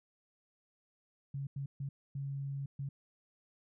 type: tone bursts at uneven times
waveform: sine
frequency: 138.59 Hz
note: C#3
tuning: in tune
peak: -36 dBFS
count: 5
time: 1.34-1.47 / 1.56-1.66 / 1.8-1.89 / 2.15-2.66 / 2.79-2.89 s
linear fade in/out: 5 ms
effects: none